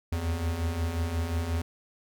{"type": "beating tone pair", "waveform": "square", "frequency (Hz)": [78.7, 84.3], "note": ["D#2", "E2"], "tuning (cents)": [20, 39], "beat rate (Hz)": 5.6, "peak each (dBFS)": [-35, -29], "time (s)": [0.12, 1.62], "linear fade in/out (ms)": 5, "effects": []}